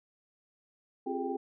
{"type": "tone cluster", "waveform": "sine", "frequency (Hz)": [264.9, 350.1, 404.3, 424.4, 790], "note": ["C4", "F4", "G#4", "G#4", "G5"], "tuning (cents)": [22, 4, -46, 38, 13], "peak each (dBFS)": [-37, -38, -37, -40, -38], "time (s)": [1.06, 1.37], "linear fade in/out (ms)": 10, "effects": []}